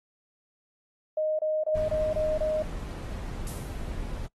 sine tone bursts, 620 Hz, D#5, 6 cents flat, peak -24 dBFS, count 6, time 1.17-2.625 s, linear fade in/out 5 ms, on 220 ms, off 27 ms
brown noise, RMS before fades -35 dBFS, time 1.75-4.27 s, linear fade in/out 10 ms
violet noise with exponential decay, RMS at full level -35 dBFS, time 3.47-4.03 s, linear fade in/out 0 ms, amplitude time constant 120 ms
effects noise-tail reverb RT60 0.1 s tail -20 dB re dry + AAC 32 kbps

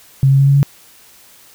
sine tone with pitch steps, 135.1 / 136.51 / 137.94 / 139.38 / 140.84 Hz, C#3 / C#3 / C#3 / C#3 / C#3, -44 / -26 / -8 / +10 / +28 cents, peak -7 dBFS, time 0.23-0.63 s, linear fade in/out 0 ms, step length 80 ms, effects white hiss -45 dBFS RMS until 1.54 s

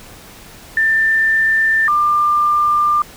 sine tone pair in turn, 1784 / 1194.1 Hz, A6 / D6, +23 / +28 cents, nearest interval perfect fifth, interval 695 cents, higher first, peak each -11 dBFS, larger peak neither, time 0.77-1.88 / 1.88-3.02 s, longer second, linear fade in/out 2 ms, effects pink hiss -39 dBFS RMS until 3.16 s

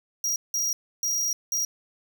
45% pulse tone bursts at uneven times, 5710 Hz, F8, 37 cents sharp, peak -24 dBFS, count 4, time 0.24-0.36 / 0.54-0.73 / 1.03-1.33 / 1.52-1.65 s, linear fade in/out 2 ms, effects 11-bit

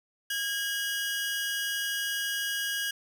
sawtooth tone pair together, 1634.3 / 2912 Hz, G#6 / F#7, -28 / -28 cents, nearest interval minor seventh, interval 1000 cents, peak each -27 / -31 dBFS, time 0.3-2.91 s, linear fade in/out 5 ms, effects 9-bit

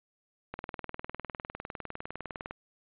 click train, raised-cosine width 0.5 ms, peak -22 dBFS, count 40, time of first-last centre 0.54-2.51 s, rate 19.8 Hz, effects resampled to 8000 Hz

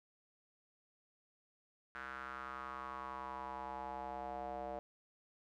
square tone with band-pass filter sweep, 65.41 Hz, C2, in tune, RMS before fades -45 dBFS, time 1.95-4.79 s, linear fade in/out 0 ms, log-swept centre 1500 to 650 Hz, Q 4.6, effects none

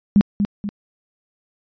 sine tone with echo, 203.6 Hz, G#3, 34 cents flat, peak -8 dBFS, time 0.16-0.21 s, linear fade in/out 0 ms, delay 240 ms, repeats 2, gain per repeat -7 dB, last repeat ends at 0.69 s, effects resampled to 11025 Hz

